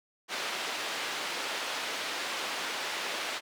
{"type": "band-pass noise", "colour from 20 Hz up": "white", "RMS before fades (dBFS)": -35, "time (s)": [0.28, 3.41], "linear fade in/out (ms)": 50, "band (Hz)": [360, 3500], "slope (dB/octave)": 12, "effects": []}